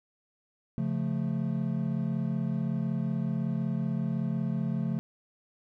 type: chord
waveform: triangle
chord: Db augmented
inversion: none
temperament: equal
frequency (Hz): 138.59 / 174.61 / 220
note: Db3 / F3 / A3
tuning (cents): 0 / 0 / 0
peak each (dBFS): -30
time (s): 0.78-4.99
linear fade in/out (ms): 0
effects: none